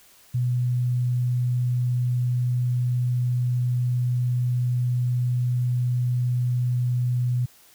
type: tone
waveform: sine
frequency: 123.5 Hz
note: B2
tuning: in tune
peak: -20 dBFS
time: 0.34-7.46 s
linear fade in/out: 10 ms
effects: white hiss -54 dBFS RMS until 7.74 s